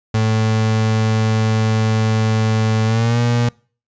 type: tone with pitch glide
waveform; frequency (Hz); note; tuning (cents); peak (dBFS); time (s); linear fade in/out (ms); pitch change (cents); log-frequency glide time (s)
35% pulse; 110 to 119.26; A2 to A#2; 0 to +40; -12; 0.14-3.49; 5; +140; 2.85-3.19
effects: noise-tail reverb RT60 0.4 s tail -25 dB re dry + resampled to 16000 Hz